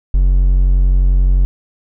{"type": "tone", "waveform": "triangle", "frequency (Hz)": 45.73, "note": "F#1", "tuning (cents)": -20, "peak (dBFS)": -6, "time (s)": [0.14, 1.45], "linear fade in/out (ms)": 0, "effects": []}